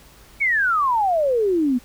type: exponential sweep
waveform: sine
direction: down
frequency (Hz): 2289 to 236.6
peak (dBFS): -16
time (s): 0.4-1.79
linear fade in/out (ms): 20
effects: added 51 Hz sine -50 dBFS peak until 1.84 s + pink hiss -49 dBFS RMS until 1.84 s